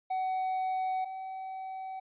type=tone pair in turn; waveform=triangle; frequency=751 / 760.2 Hz; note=F#5 / F#5; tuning=+26 / +47 cents; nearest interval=unison; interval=21 cents; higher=second; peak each=-27 / -35 dBFS; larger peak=first; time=0.1-1.05 / 1.05-2 s; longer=neither; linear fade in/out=10 ms; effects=resampled to 8000 Hz